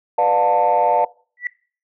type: chord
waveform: sine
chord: B half-diminished seventh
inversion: none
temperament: just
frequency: 493.9 / 592.7 / 711.2 / 889 Hz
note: B4 / D5 / F5 / A5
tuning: 0 / +16 / +31 / +18 cents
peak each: -21 / -19 / -17 / -16 dBFS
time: 0.18-1.05 s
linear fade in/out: 5 ms
type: tone with exponential growth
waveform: sine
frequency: 1958 Hz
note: B6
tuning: 15 cents flat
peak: -16 dBFS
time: 1.37-1.47 s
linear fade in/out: 2 ms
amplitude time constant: 20 ms
effects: noise-tail reverb RT60 0.4 s tail -21 dB re dry + tanh soft clip ceiling -7 dBFS